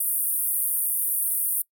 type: band-pass noise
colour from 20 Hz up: white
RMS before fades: -25 dBFS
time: 0-1.62 s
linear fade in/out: 5 ms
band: 9100 to 16000 Hz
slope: 96 dB/octave
effects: noise-tail reverb RT60 0.1 s tail -23 dB re dry